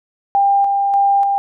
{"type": "tone with tremolo", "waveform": "sine", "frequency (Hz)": 797, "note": "G5", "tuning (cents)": 28, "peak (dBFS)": -10, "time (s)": [0.35, 1.38], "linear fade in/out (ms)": 0, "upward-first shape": "square", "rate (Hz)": 1.7, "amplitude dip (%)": 30, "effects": []}